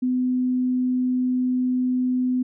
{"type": "tone", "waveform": "sine", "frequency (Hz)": 252.6, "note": "B3", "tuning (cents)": 39, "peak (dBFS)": -19, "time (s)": [0.02, 2.43], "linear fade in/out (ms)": 10, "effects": []}